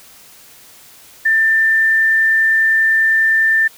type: tone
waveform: sine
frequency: 1785 Hz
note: A6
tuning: 24 cents sharp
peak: -10 dBFS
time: 1.25-3.68 s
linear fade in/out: 10 ms
effects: white hiss -43 dBFS RMS until 3.77 s